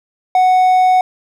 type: tone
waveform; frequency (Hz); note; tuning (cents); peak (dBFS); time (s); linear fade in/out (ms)
triangle; 740; F#5; 0; -6; 0.35-1.01; 2
effects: none